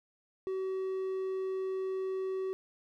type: tone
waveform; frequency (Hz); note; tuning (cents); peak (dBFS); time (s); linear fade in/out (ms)
triangle; 379.3; F#4; +43; -30; 0.47-2.53; 0
effects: none